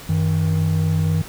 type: tone pair together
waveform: triangle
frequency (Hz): 94.6 / 158.8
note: F#2 / D#3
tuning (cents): +39 / +36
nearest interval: major sixth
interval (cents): 897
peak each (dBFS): -18 / -16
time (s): 0.09-1.22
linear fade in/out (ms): 5
effects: pink hiss -38 dBFS RMS until 1.28 s